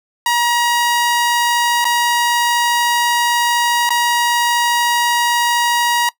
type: tone with dropouts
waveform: sawtooth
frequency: 953 Hz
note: A#5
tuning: 38 cents sharp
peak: -9 dBFS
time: 0.26-6.09 s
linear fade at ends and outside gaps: 2 ms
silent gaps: 1.844-1.852 / 3.892-3.904 s
effects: noise-tail reverb RT60 0.1 s tail -20 dB re dry